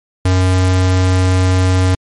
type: tone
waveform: square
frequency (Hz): 92.5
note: F#2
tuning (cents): 0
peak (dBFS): -10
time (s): 0.25-1.95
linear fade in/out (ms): 5
effects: MP3 48 kbps